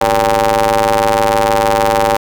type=ring-modulated tone; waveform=sawtooth; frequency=106.5 Hz; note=G#2; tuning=44 cents sharp; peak=-3 dBFS; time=0.01-2.17 s; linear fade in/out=5 ms; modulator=682 Hz; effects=7-bit